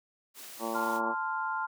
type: high-pass noise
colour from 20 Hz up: white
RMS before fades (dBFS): -46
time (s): 0.34-1.01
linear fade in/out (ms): 50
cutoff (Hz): 240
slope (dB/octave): 12
type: harmonic tone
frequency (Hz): 113.6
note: A#2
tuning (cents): -44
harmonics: 2 / 3 / 4 / 5 / 6 / 7 / 8 / 9 / 10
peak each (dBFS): -39 / -38 / -42 / -38 / -43 / -41 / -39 / -45 / -41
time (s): 0.59-1.15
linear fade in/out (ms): 50
type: chord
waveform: sine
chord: F major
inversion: first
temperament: equal with one note detuned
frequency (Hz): 880 / 1038.7 / 1396.9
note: A5 / C6 / F6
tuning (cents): 0 / -13 / 0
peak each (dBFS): -34 / -35 / -34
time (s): 0.74-1.67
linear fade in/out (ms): 20
effects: none